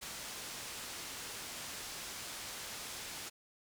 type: low-pass noise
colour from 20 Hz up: white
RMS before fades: -45 dBFS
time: 0.01-3.3 s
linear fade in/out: 20 ms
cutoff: 8200 Hz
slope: 12 dB/octave
effects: none